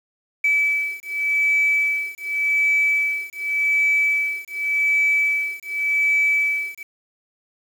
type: beating tone pair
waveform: sine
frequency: 2300 / 2300.87 Hz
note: D7 / D7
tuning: -37 / -36 cents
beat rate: 0.87 Hz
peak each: -20 dBFS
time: 0.44-6.83 s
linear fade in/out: 5 ms
effects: tanh soft clip ceiling -10 dBFS + 7-bit